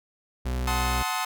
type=tone; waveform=40% pulse; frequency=62.7 Hz; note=B1; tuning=27 cents sharp; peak=-25 dBFS; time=0.45-1.03 s; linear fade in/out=10 ms
type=chord; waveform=sawtooth; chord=F# diminished seventh; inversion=none; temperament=equal with one note detuned; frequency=740 / 880 / 1046.5 / 1267 Hz; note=F#5 / A5 / C6 / Eb6; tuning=0 / 0 / 0 / +31 cents; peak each=-28 dBFS; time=0.67-1.25 s; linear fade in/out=5 ms
effects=none